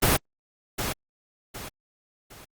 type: noise with echo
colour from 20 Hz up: pink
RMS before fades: -20 dBFS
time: 0.02-0.17 s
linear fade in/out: 10 ms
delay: 760 ms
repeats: 3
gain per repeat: -9 dB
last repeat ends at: 2.45 s
effects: Opus 32 kbps